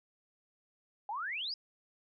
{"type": "exponential sweep", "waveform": "sine", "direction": "up", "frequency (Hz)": [784, 5190], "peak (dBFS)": -35, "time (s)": [1.09, 1.54], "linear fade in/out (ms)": 2, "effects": []}